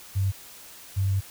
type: tone pair in turn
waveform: sine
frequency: 96.9 / 97.24 Hz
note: G2 / G2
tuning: -20 / -13 cents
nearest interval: unison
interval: 7 cents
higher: second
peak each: -21 dBFS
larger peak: neither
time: 0.15-0.32 / 0.96-1.21 s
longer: second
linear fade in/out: 20 ms
effects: white hiss -46 dBFS RMS until 1.3 s